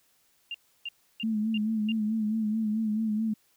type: tone bursts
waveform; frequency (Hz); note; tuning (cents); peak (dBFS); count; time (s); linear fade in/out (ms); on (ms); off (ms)
sine; 2794; F7; 0; -32; 5; 0.51-1.92; 2; 34; 310
type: tone with vibrato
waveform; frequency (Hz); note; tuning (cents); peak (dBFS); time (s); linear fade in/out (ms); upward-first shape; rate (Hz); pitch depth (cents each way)
sine; 217.3; A3; -21; -25; 1.23-3.34; 10; sine; 4.6; 54
effects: white hiss -67 dBFS RMS until 3.56 s